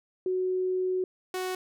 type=tone pair in turn; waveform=sine / sawtooth; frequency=370 / 370 Hz; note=F#4 / F#4; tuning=0 / 0 cents; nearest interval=unison; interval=0 cents; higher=neither; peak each=-25 / -26 dBFS; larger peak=first; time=0.26-1.04 / 1.34-1.55 s; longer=first; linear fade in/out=2 ms; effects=none